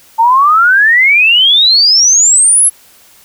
sine exponential sweep, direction up, 883 to 11175 Hz, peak -4 dBFS, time 0.18-2.7 s, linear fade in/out 20 ms, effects white hiss -43 dBFS RMS until 3.24 s

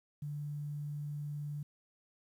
sine tone with quantisation, 146.83 Hz, D3, in tune, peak -37 dBFS, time 0.22-1.63 s, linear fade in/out 5 ms, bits 11, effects none

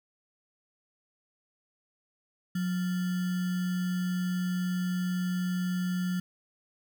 sine tone with sample-and-hold, 181.1 Hz, F#3, 37 cents flat, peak -27 dBFS, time 2.55-6.2 s, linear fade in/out 5 ms, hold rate 1575 Hz, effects none

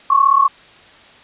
sine tone pair together, 1085.7 / 1122 Hz, C#6 / C#6, -36 / +21 cents, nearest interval minor second, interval 57 cents, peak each -12 dBFS, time 0.1-0.48 s, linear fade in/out 5 ms, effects white hiss -44 dBFS RMS until 1.23 s + resampled to 8000 Hz

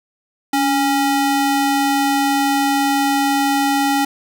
square ring-modulated tone, 551 Hz, C#5, 11 cents flat, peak -12 dBFS, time 0.53-4.05 s, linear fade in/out 5 ms, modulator 268 Hz, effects none

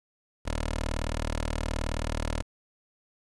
10% pulse tone with notch filter, 38.89 Hz, D#1, in tune, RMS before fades -31 dBFS, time 0.45-2.43 s, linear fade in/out 20 ms, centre 160 Hz, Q 0.8, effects resampled to 24000 Hz + 8-bit

